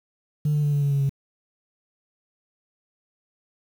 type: tone with pitch steps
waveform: sine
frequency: 150 / 147.93 / 145.9 / 143.89 / 141.91 / 139.95 / 138.03 Hz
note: D3 / D3 / D3 / D3 / C#3 / C#3 / C#3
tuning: +37 / +13 / -11 / -35 / +41 / +17 / -7 cents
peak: -17 dBFS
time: 0.45-1.094 s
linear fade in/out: 5 ms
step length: 92 ms
effects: tanh soft clip ceiling -17 dBFS + 8-bit